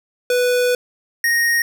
square tone pair in turn, 493.9 / 1864.7 Hz, B4 / A#6, 0 / 0 cents, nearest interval octave + major seventh, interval 2300 cents, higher second, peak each -15 dBFS, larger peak neither, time 0.3-0.75 / 1.24-1.62 s, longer first, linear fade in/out 2 ms, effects none

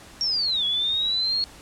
sine linear two-way sweep, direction down then up, 5600 to 3344 to 4339 Hz, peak -21 dBFS, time 0.21-1.44 s, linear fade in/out 0 ms, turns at 0.65 s, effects pink hiss -46 dBFS RMS until 1.61 s + low-pass 10000 Hz 12 dB/octave

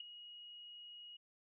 sine tone with ADSR envelope, 2892 Hz, F#7, 40 cents flat, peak -40 dBFS, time 0-1.17 s, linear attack 6 ms, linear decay 6 ms, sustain -11 dB, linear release 10 ms, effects none

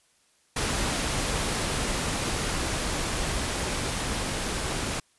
pink noise with level ramp, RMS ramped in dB -27 to -30 dBFS, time 0.56-5 s, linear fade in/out 5 ms, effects white hiss -65 dBFS RMS until 5.18 s + resampled to 24000 Hz

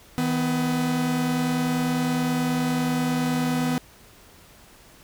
45% pulse tone pair together, 160 / 249.9 Hz, D#3 / B3, +49 / +21 cents, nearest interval minor sixth, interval 772 cents, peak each -27 / -23 dBFS, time 0.18-3.78 s, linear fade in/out 0 ms, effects pink hiss -51 dBFS RMS until 5.03 s

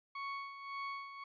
30% pulse tone with tremolo, 1110 Hz, C#6, 2 cents sharp, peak -36 dBFS, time 0.15-1.24 s, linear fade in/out 5 ms, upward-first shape sine, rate 1.8 Hz, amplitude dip 65%, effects resampled to 11025 Hz

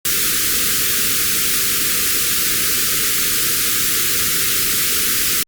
white band-stop noise, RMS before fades -17 dBFS, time 0.05-5.43 s, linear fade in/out 2 ms, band 500 to 1200 Hz, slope 96 dB/octave, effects Opus 48 kbps

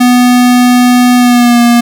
square tone with pitch glide, 246.9 to 237.9 Hz, B3 to A#3, 0 to +35 cents, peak -4 dBFS, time 0-1.81 s, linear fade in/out 10 ms, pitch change -65 cents, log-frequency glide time 1.17-1.61 s, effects none

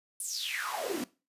pink noise with high-pass filter sweep, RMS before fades -35 dBFS, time 0.2-1.04 s, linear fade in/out 2 ms, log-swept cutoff 10000 to 220 Hz, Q 7.8, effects noise-tail reverb RT60 0.3 s tail -19 dB re dry + resampled to 32000 Hz

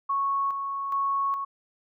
sine tone with tremolo, 1105 Hz, C#6, 6 cents flat, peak -23 dBFS, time 0.09-1.45 s, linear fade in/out 10 ms, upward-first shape square, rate 1.2 Hz, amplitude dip 45%, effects none

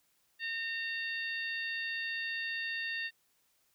harmonic tone, 915 Hz, A#5, 32 cents flat, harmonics 2 / 3 / 4 / 5, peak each -36 / -40 / -44 / -47 dBFS, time 0.39-3.11 s, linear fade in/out 50 ms, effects white hiss -73 dBFS RMS until 3.74 s

